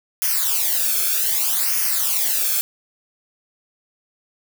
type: noise with flanger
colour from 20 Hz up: blue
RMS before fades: -20 dBFS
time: 0.22-2.61 s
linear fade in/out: 0 ms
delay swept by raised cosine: 0.25 to 1.04 ms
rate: 0.64 Hz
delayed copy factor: -0.8
effects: none